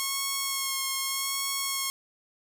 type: tone with vibrato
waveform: 5% pulse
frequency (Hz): 1088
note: C#6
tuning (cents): -33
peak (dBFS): -16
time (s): 0-1.9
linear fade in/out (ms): 0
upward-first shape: sine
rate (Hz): 0.84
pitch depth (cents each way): 18
effects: 9-bit